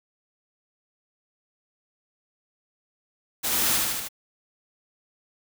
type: noise with echo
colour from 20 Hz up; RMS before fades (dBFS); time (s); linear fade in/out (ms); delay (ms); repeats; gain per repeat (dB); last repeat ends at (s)
white; -26; 3.43-3.78; 20; 77; 4; -2; 4.088
effects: none